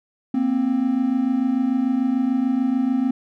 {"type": "tone pair together", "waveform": "triangle", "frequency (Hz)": [235.8, 262.6], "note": ["A#3", "C4"], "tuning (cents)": [20, 6], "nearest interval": "major second", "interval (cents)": 186, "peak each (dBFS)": [-21, -17], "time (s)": [0.34, 3.11], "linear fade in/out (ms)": 5, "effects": []}